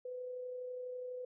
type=tone with amplitude modulation; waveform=sine; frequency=501 Hz; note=B4; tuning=25 cents sharp; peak=-39 dBFS; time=0.05-1.25 s; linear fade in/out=5 ms; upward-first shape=sine; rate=32.1 Hz; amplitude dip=30%; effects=none